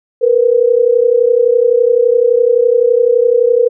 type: tone pair together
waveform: sine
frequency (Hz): 463.7 / 495.5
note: A#4 / B4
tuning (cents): -9 / +6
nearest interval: minor second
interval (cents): 115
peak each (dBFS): -10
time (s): 0.21-3.69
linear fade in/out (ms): 20
effects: none